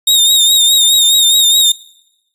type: tone with vibrato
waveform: sawtooth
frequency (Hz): 3704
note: A#7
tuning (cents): -12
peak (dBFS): -4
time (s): 0.07-1.72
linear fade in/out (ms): 5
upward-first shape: sine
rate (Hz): 4.8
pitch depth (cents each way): 52
effects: noise-tail reverb RT60 0.9 s tail -22 dB re dry + resampled to 32000 Hz